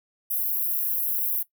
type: high-pass noise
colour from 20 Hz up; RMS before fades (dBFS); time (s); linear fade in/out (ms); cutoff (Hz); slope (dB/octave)
white; -26; 0.3-1.43; 10; 11000; 96
effects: noise-tail reverb RT60 0.1 s tail -17 dB re dry